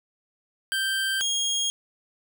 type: tone pair in turn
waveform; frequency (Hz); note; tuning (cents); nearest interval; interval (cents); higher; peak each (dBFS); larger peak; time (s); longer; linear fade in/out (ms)
25% pulse; 1568 / 3265; G6 / G#7; 0 / -30; octave + minor second; 1270; second; -20; neither; 0.72-1.21 / 1.21-1.7; neither; 0
effects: none